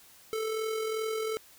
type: tone with amplitude modulation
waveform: square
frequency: 440 Hz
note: A4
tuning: in tune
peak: -29 dBFS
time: 0.33-1.37 s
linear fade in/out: 0 ms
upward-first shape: sine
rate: 42.6 Hz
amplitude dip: 40%
effects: white hiss -56 dBFS RMS until 1.58 s